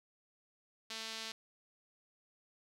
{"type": "tone with band-pass filter", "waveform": "sawtooth", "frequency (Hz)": 222.9, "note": "A3", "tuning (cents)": 23, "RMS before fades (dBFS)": -44, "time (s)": [0.9, 1.32], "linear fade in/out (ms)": 5, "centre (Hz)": 4200, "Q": 1.5, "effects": []}